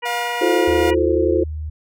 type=harmonic tone; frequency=481.4 Hz; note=B4; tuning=44 cents flat; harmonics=1 / 2 / 3 / 4 / 5 / 6; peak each=-30 / -26 / -37 / -28 / -32 / -32 dBFS; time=0.02-0.95 s; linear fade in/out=20 ms
type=tone with tremolo; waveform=sawtooth; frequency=710 Hz; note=F5; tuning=28 cents sharp; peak=-19 dBFS; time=0.05-0.91 s; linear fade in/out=10 ms; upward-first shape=sine; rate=2.6 Hz; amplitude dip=35%
type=chord; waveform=sine; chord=F# half-diminished seventh; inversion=third; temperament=equal with one note detuned; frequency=329.6 / 361.1 / 440 / 523.3 Hz; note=E4 / F#4 / A4 / C5; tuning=0 / -42 / 0 / 0 cents; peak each=-20 / -18 / -21 / -22 dBFS; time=0.41-1.44 s; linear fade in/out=10 ms
type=tone with vibrato; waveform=sine; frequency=77.78 Hz; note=D#2; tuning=in tune; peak=-24 dBFS; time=0.67-1.7 s; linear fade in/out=10 ms; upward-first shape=square; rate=1.9 Hz; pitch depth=19 cents each way
effects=none